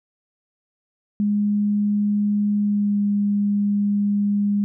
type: tone with pitch glide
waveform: sine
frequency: 206.4 to 203.9 Hz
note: G#3 to G#3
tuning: -10 to -32 cents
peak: -17 dBFS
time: 1.2-4.64 s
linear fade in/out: 0 ms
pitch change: -22 cents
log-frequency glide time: 2.58-3.01 s
effects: none